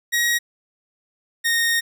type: tone pair in turn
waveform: sawtooth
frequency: 1894 / 1854 Hz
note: A#6 / A#6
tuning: +27 / -10 cents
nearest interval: unison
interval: 37 cents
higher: first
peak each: -14 dBFS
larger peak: neither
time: 0.12-0.39 / 1.44-1.81 s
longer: second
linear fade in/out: 20 ms
effects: none